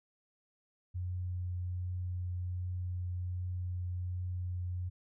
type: tone with vibrato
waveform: sine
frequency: 90 Hz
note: F#2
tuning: 47 cents flat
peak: -34 dBFS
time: 0.94-4.9 s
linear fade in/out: 20 ms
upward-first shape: triangle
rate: 1.3 Hz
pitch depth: 9 cents each way
effects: none